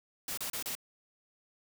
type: noise bursts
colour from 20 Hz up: white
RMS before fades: -37 dBFS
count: 4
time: 0.28-0.752 s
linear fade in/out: 2 ms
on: 94 ms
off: 32 ms
effects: none

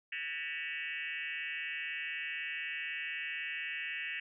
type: tone with frequency modulation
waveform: sine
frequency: 2262 Hz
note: C#7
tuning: 34 cents sharp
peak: -36 dBFS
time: 0.12-4.2 s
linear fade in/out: 5 ms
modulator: 156 Hz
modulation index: 3.7
effects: none

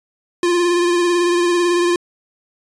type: tone with vibrato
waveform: square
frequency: 349.2 Hz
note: F4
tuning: in tune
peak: -14 dBFS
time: 0.43-1.96 s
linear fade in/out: 2 ms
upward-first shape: triangle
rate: 18 Hz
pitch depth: 35 cents each way
effects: resampled to 22050 Hz

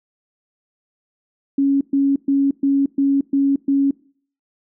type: tone bursts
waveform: sine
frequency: 276.9 Hz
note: C#4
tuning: 2 cents flat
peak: -13 dBFS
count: 7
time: 1.58-3.91 s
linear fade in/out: 5 ms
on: 230 ms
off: 120 ms
effects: noise-tail reverb RT60 0.5 s tail -22 dB re dry

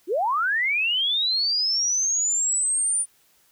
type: linear sweep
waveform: sine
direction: up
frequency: 305.3 to 9397 Hz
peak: -20 dBFS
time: 0.07-3.06 s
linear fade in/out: 50 ms
effects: white hiss -61 dBFS RMS until 3.51 s

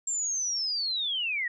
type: linear sweep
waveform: sine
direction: down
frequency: 7459 to 1849 Hz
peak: -27 dBFS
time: 0.07-1.48 s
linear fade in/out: 5 ms
effects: none

